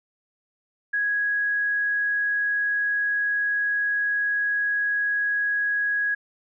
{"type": "tone", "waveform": "sine", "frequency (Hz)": 1661.2, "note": "G#6", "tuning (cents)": 0, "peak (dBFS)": -21, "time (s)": [0.93, 6.15], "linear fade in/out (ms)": 10, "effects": []}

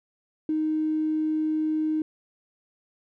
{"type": "tone with tanh clipping", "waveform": "triangle", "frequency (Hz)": 311.1, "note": "D#4", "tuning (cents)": 0, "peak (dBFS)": -22, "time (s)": [0.49, 2.02], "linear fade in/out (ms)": 2, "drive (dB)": 2, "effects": []}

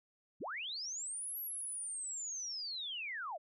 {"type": "linear two-way sweep", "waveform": "sine", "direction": "up then down", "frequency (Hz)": [88.6, 11790, 551], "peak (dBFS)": -39, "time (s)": [0.4, 3.38], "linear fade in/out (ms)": 20, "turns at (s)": 1.39, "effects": []}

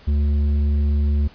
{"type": "tone with tanh clipping", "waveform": "triangle", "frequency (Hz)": 72.8, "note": "D2", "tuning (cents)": -15, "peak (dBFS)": -17, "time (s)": [0.07, 1.28], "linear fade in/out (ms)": 10, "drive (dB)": 12, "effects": ["pink hiss -48 dBFS RMS until 1.34 s", "resampled to 11025 Hz"]}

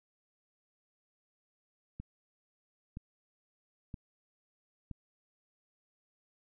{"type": "click train", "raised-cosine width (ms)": 5, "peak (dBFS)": -29, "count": 4, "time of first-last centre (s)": [2, 4.913], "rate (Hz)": 1.03, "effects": []}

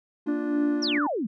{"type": "chord", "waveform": "triangle", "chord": "Bb major", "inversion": "none", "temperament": "just", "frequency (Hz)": [233.1, 291.4, 349.6], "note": ["Bb3", "D4", "F4"], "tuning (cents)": [0, -13, 2], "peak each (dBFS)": [-32, -29, -31], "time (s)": [0.26, 0.99], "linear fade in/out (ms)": 10}
{"type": "harmonic tone", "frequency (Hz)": 293.7, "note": "D4", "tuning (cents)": 0, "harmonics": [1, 2, 4, 5, 6], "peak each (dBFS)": [-24, -39, -46, -44, -49], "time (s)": [0.28, 1.07], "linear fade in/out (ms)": 5}
{"type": "exponential sweep", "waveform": "sine", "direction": "down", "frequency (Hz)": [5920, 190.7], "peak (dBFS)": -25, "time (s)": [0.82, 1.27], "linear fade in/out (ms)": 10}
{"effects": []}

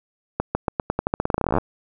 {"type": "accelerating click train", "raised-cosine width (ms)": 1, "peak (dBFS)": -6, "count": 24, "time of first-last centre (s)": [0.4, 1.584], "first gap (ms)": 150, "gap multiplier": 0.88, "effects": []}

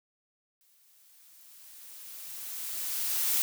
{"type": "noise with exponential growth", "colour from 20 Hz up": "blue", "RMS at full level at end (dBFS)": -26, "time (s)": [0.61, 3.42], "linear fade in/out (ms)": 0, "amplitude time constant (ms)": 610, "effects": []}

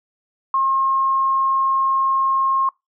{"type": "tone", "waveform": "sine", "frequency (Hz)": 1073, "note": "C6", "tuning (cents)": 43, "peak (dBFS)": -15, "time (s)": [0.54, 2.69], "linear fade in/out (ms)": 2, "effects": ["noise-tail reverb RT60 0.2 s tail -25 dB re dry"]}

